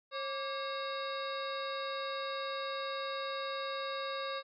harmonic tone with a mistuned harmonic, 542 Hz, C#5, 39 cents flat, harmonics 1 / 2 / 3 / 4 / 5 / 7 / 8 / 9, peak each -39 / -40 / -46 / -49 / -50 / -44 / -53 / -52 dBFS, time 0.11-4.43 s, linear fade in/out 50 ms, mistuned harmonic 2, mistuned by +120 cents, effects none

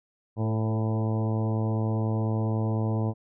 harmonic tone with a mistuned harmonic, 110 Hz, A2, in tune, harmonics 1 / 2 / 3 / 4 / 5 / 6 / 7 / 8 / 9, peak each -25 / -31 / -35 / -37 / -39 / -41 / -42 / -43 / -44 dBFS, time 0.36-3.14 s, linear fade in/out 50 ms, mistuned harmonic 4, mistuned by +16 cents, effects none

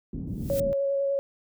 white low-pass noise, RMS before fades -33 dBFS, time 0.13-0.73 s, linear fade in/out 0 ms, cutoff 250 Hz, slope 24 dB/octave
blue noise with exponential growth, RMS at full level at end -34 dBFS, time 0.27-0.6 s, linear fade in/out 2 ms, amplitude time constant 71 ms
sine tone with vibrato, 554.4 Hz, C#5, in tune, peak -23 dBFS, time 0.5-1.19 s, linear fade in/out 0 ms, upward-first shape square, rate 10 Hz, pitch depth 9 cents each way
effects none

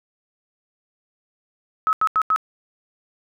sine tone bursts, 1285 Hz, E6, 45 cents flat, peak -15 dBFS, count 4, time 1.87-2.361 s, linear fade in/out 0 ms, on 59 ms, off 85 ms, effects none

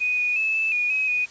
sine tone with pitch steps, 2487 / 2465 / 2606 / 2628 / 2452 / 2544 / 2474 Hz, D#7 / D#7 / E7 / E7 / D#7 / D#7 / D#7, -1 / -17 / -20 / -6 / -26 / +38 / -10 cents, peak -20 dBFS, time 0-1.26 s, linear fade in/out 20 ms, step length 180 ms, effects white hiss -46 dBFS RMS until 1.3 s + resampled to 16000 Hz

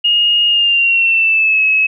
sine tone with pitch glide, 2856 to 2574 Hz, F7 to E7, +38 to -42 cents, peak -9 dBFS, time 0.04-1.87 s, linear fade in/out 10 ms, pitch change -180 cents, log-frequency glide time 0.47-1.62 s, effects none

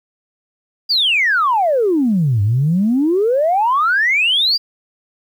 sine exponential two-way sweep, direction down then up, 4898 to 97.7 to 4898 Hz, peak -11 dBFS, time 0.89-4.58 s, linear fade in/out 20 ms, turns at 2.42 s, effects tanh soft clip ceiling -7 dBFS + 8-bit

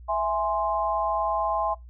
sine chord, E augmented, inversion none, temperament equal, 659.3 / 830.6 / 1046.5 Hz, E5 / G#5 / B#5, 0 / 0 / 0 cents, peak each -27 dBFS, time 0.08-1.75 s, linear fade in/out 20 ms, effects noise-tail reverb RT60 0.2 s tail -24 dB re dry + added 60 Hz sine -42 dBFS peak until 1.89 s

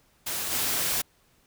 white noise with level steps, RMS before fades -31 / -27 dBFS, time 0.26-1.02 s, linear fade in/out 10 ms, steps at 0.51 s, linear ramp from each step 20 ms, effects pink hiss -64 dBFS RMS until 1.46 s

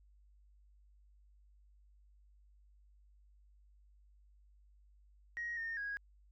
sine tone with pitch steps, 1886 / 1829 / 1648 Hz, A#6 / A#6 / G#6, +20 / -33 / -14 cents, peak -37 dBFS, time 5.37-5.97 s, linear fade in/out 0 ms, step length 200 ms, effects tanh soft clip ceiling -33 dBFS + added 50 Hz sine -62 dBFS peak until 6.31 s

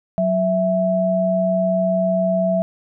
sine tone pair together, 185.01 / 659.3 Hz, F#3 / E5, 0 / 0 cents, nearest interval octave + minor seventh, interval 2200 cents, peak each -20 / -17 dBFS, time 0.18-2.62 s, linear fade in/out 0 ms, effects none

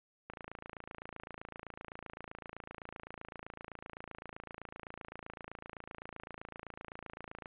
click train, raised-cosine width 0.5 ms, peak -29 dBFS, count 200, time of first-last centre 0.3-7.458 s, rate 27.8 Hz, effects resampled to 8000 Hz

